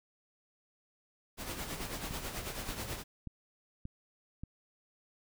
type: noise with tremolo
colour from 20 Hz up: pink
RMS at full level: -38 dBFS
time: 1.37-3.04 s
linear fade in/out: 50 ms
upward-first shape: sine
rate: 9.2 Hz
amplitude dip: 55%
type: click train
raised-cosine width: 5 ms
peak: -29 dBFS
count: 5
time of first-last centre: 2.11-4.436 s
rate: 1.72 Hz
effects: none